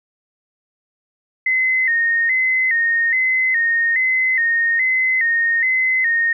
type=tone with vibrato; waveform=sine; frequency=1944 Hz; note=B6; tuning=28 cents flat; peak=-14 dBFS; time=1.46-6.33 s; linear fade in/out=5 ms; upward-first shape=square; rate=1.2 Hz; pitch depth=87 cents each way; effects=none